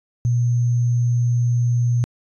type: tone with sample-and-hold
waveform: sine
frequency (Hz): 120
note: B2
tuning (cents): -49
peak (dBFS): -15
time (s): 0.25-2.04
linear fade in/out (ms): 0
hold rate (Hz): 6300
effects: resampled to 24000 Hz